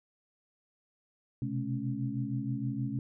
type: tone cluster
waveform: sine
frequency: 125 / 131.4 / 214.3 / 276.7 Hz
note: B2 / C3 / A3 / C#4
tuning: +21 / +8 / -45 / -3 cents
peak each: -36 / -36 / -37 / -37 dBFS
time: 1.42-2.99 s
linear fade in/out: 2 ms
effects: none